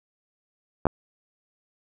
clicks, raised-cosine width 1 ms, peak -7 dBFS, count 2, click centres 0.855 / 0.868 s, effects none

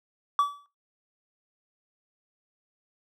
triangle tone with exponential decay, 1149 Hz, D6, 38 cents flat, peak -14 dBFS, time 0.39-0.66 s, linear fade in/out 1 ms, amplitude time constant 57 ms, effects noise-tail reverb RT60 0.2 s tail -17 dB re dry + tanh soft clip ceiling -10 dBFS

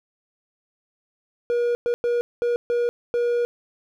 triangle tone bursts at uneven times, 478.5 Hz, A#4, 45 cents sharp, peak -17 dBFS, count 6, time 1.5-1.75 / 1.86-1.94 / 2.04-2.21 / 2.42-2.56 / 2.7-2.89 / 3.14-3.45 s, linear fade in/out 0 ms, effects none

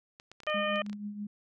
clicks, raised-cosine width 0.2 ms, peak -31 dBFS, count 10, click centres 0.199 / 0.316 / 0.403 / 0.434 / 0.467 / 0.499 / 0.759 / 0.864 / 0.897 / 0.93 s
harmonic tone, 610 Hz, D#5, 34 cents flat, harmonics 1 / 2 / 3 / 4 / 5, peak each -31 / -34 / -36 / -37 / -38 dBFS, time 0.47-0.82 s, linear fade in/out 2 ms
sine tone with tremolo, 206.6 Hz, G#3, 9 cents flat, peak -33 dBFS, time 0.54-1.27 s, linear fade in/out 5 ms, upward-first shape triangle, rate 6.2 Hz, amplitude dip 65%
effects none

